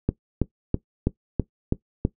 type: click train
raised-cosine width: 3 ms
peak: -7 dBFS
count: 7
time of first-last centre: 0.09-2.051 s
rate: 3.06 Hz
effects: noise-tail reverb RT60 0.1 s tail -17 dB re dry